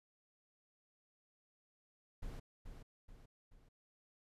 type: noise with echo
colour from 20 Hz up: brown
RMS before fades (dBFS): -45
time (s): 2.22-2.4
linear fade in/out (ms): 10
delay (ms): 430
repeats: 3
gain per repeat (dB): -6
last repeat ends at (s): 3.69
effects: resampled to 32000 Hz